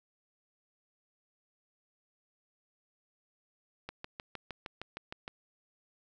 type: click train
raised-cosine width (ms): 0.3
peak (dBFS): -24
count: 10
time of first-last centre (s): 3.89-5.279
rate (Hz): 6.48
effects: none